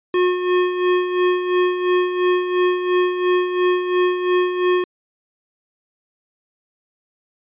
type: tone with tremolo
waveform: square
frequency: 361.3 Hz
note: F#4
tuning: 41 cents flat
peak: -14 dBFS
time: 0.14-4.84 s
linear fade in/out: 2 ms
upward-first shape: sine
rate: 2.9 Hz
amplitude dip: 60%
effects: resampled to 8000 Hz